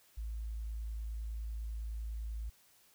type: tone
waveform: sine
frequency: 55 Hz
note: A1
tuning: in tune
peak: -37 dBFS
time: 0.17-2.5 s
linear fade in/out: 10 ms
effects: white hiss -66 dBFS RMS until 2.94 s